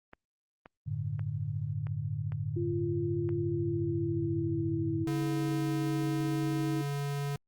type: clicks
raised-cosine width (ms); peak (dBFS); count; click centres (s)
0.5; -32; 6; 0.134 / 0.659 / 1.194 / 1.869 / 2.321 / 3.291
type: chord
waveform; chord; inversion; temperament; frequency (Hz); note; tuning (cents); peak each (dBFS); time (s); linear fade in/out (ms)
sine; G suspended second; none; equal with one note detuned; 95.82 / 110 / 146.83; G2 / A2 / D3; -39 / 0 / 0; -38 / -35 / -35; 0.86-5.05; 20
type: tone with pitch glide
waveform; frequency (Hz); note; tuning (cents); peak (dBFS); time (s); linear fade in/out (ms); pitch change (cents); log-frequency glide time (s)
sine; 344.4 to 319.5; F4 to D#4; -24 to +46; -31; 2.56-6.82; 10; -130; 3.36-5.76
type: tone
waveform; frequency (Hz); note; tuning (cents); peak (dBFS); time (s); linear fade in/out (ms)
square; 142.2; C#3; +45; -32; 5.07-7.36; 2
effects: Opus 32 kbps